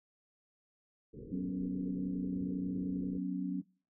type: low-pass noise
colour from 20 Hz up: white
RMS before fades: -48 dBFS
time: 1.13-3.19 s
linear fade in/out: 20 ms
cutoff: 480 Hz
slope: 96 dB/octave
type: chord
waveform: sine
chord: F# suspended fourth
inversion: none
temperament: equal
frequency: 185 / 246.9 / 277.2 Hz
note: F#3 / B3 / C#4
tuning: 0 / 0 / 0 cents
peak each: -36 / -42 / -37 dBFS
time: 1.31-3.62 s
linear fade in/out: 20 ms
effects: noise-tail reverb RT60 0.4 s tail -23 dB re dry